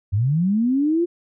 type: linear sweep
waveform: sine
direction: up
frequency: 91 to 353.9 Hz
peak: -16 dBFS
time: 0.12-1.06 s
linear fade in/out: 20 ms
effects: none